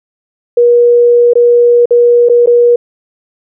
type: tone with dropouts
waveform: sine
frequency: 479.2 Hz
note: A#4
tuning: 48 cents sharp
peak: -3 dBFS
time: 0.57-2.76 s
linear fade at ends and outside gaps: 5 ms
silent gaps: 1.335-1.354 / 1.857-1.907 / 2.288-2.296 / 2.461-2.472 s
effects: none